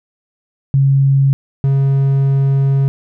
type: tone pair in turn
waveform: sine / triangle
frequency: 137 / 137 Hz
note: C#3 / C#3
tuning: -20 / -20 cents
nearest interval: unison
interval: 0 cents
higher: neither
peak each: -8 dBFS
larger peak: neither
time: 0.74-1.33 / 1.64-2.88 s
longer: second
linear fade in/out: 0 ms
effects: none